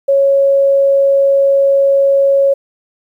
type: tone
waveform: sine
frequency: 552 Hz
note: C#5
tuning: 7 cents flat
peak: -7 dBFS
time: 0.08-2.54 s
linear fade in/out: 10 ms
effects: 8-bit